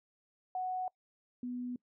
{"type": "tone pair in turn", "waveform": "sine", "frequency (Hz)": [740, 246.9], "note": ["F#5", "B3"], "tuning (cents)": [0, 0], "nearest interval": "octave + perfect fifth", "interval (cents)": 1900, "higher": "first", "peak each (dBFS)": [-33, -36], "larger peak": "first", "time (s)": [[0.55, 0.88], [1.43, 1.76]], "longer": "neither", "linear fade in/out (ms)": 2, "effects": ["noise-tail reverb RT60 0.1 s tail -24 dB re dry"]}